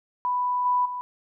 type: tone with level steps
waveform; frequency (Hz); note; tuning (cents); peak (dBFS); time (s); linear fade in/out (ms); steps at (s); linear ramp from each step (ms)
sine; 990; B5; +4; -22 / -19 / -29; 0.25-1.01; 0; 0.65 / 0.85; 10
effects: none